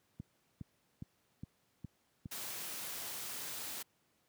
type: click train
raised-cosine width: 5 ms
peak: -29 dBFS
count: 6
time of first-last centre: 0.2-2.258 s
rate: 2.43 Hz
type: noise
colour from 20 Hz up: white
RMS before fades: -43 dBFS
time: 2.31-3.83 s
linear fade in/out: 10 ms
effects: pink hiss -75 dBFS RMS until 4.28 s + high-pass 100 Hz 12 dB/octave